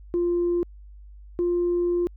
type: tone pair in turn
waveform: sine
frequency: 348 / 349.9 Hz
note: F4 / F4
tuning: -6 / +3 cents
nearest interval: unison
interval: 9 cents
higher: second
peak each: -19 dBFS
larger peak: neither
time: 0.14-0.63 / 1.39-2.07 s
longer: second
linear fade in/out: 0 ms
effects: tanh soft clip ceiling -17 dBFS + added 50 Hz sine -42 dBFS peak until 2.16 s